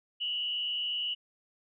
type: tone with frequency modulation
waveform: sine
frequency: 2937 Hz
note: F#7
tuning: 13 cents flat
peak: -30 dBFS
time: 0.2-1.15 s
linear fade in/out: 20 ms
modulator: 146 Hz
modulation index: 0.58
effects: none